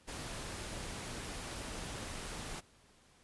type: noise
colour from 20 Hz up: pink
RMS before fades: -43 dBFS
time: 0.07-2.61 s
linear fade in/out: 20 ms
effects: pink hiss -65 dBFS RMS until 3.23 s + resampled to 24000 Hz